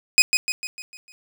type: tone with echo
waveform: 20% pulse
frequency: 2507 Hz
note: D#7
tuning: 12 cents sharp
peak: -5 dBFS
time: 0.18-0.22 s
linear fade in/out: 0 ms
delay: 150 ms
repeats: 6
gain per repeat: -6 dB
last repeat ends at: 1.12 s
effects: none